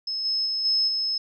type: tone with level steps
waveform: sine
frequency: 5190 Hz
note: E8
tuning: 28 cents flat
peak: -26 / -22 / -24 / -19 / -23 dBFS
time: 0.07-1.18 s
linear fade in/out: 5 ms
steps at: 0.24 / 0.45 / 0.64 / 0.87 s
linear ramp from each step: 20 ms
effects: none